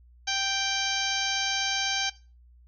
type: harmonic tone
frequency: 784 Hz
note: G5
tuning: in tune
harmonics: 1 / 2 / 3 / 4 / 5 / 6 / 7 / 8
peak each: -34 / -33 / -35 / -32 / -35 / -35 / -37 / -34 dBFS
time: 0.27-2.1 s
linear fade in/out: 10 ms
effects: noise-tail reverb RT60 0.3 s tail -17 dB re dry + added 60 Hz sine -52 dBFS peak until 2.67 s